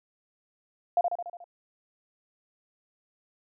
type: tone with echo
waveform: sine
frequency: 698.5 Hz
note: F5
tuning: in tune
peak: -19 dBFS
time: 0.97-1.01 s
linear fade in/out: 2 ms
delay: 72 ms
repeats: 6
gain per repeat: -4 dB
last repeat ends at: 1.442 s
effects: none